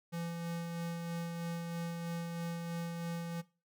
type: tone with tremolo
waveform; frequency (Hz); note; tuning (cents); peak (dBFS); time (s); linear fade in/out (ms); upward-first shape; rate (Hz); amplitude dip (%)
square; 169.1; E3; +44; -37; 0.12-3.42; 20; sine; 3.1; 30
effects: noise-tail reverb RT60 0.3 s tail -18 dB re dry